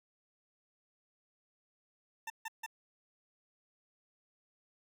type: tone bursts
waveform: 20% pulse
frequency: 896 Hz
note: A5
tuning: 31 cents sharp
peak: -34 dBFS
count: 3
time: 2.27-2.663 s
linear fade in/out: 5 ms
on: 31 ms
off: 150 ms
effects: none